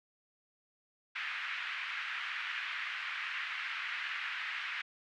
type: band-pass noise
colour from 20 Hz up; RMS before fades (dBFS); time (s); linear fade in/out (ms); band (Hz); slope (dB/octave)
white; -39; 1.15-4.82; 10; 1400 to 2500; 24
effects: none